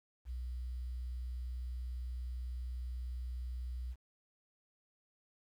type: tone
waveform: sine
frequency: 61.74 Hz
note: B1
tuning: in tune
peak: -38 dBFS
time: 0.25-3.96 s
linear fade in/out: 50 ms
effects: 11-bit